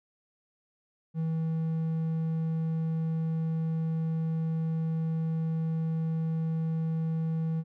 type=tone; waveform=triangle; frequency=161.5 Hz; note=E3; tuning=35 cents flat; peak=-25 dBFS; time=1.14-7.64 s; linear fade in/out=50 ms; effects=none